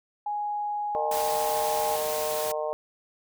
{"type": "tone", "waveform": "sine", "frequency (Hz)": 830.6, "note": "G#5", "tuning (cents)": 0, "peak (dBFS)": -27, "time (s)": [0.26, 1.96], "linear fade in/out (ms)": 5}
{"type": "harmonic tone", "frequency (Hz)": 152.8, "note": "D#3", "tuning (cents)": -31, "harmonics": [3, 4, 5, 6, 7], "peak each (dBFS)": [-33, -29, -36, -38, -39], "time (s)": [0.95, 2.73], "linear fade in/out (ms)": 0}
{"type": "noise", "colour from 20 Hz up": "white", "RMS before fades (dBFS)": -34, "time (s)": [1.11, 2.52], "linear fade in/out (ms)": 5}
{"effects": []}